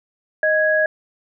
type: tone pair together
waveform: sine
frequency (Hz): 622.3 / 1661.3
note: D#5 / G#6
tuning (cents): 0 / 0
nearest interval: octave + perfect fourth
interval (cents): 1700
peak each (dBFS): -17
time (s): 0.43-0.86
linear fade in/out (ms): 2
effects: none